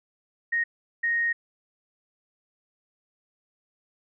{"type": "tone bursts at uneven times", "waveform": "sine", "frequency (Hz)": 1864.7, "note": "A#6", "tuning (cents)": 0, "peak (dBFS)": -22, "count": 2, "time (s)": [[0.52, 0.64], [1.03, 1.33]], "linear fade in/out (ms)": 10, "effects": []}